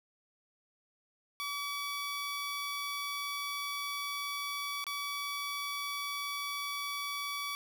15% pulse tone with dropouts, 1143 Hz, D6, 47 cents flat, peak -29 dBFS, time 1.4-7.55 s, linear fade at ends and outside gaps 0 ms, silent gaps 4.841-4.867 s, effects none

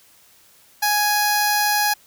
10% pulse tone with notch filter, 832 Hz, G#5, 3 cents sharp, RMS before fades -19 dBFS, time 0.82-1.94 s, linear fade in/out 10 ms, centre 3000 Hz, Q 0.98, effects white hiss -53 dBFS RMS until 2.06 s

